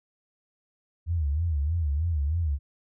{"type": "tone with vibrato", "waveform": "sine", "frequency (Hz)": 77.78, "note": "D#2", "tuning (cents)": 0, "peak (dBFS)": -23, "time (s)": [1.06, 2.59], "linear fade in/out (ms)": 50, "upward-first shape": "sine", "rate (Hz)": 3.2, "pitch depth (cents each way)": 180, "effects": []}